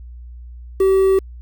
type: tone with quantisation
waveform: triangle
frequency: 384.1 Hz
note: G4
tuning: 35 cents flat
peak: -9 dBFS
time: 0.8-1.19 s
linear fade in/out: 5 ms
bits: 6
effects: added 60 Hz sine -33 dBFS peak until 1.41 s